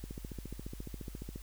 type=click train; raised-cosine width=3 ms; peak=-29 dBFS; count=20; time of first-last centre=0.04-1.359 s; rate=14.4 Hz; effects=added 50 Hz sine -45 dBFS peak until 1.42 s + white hiss -57 dBFS RMS until 1.42 s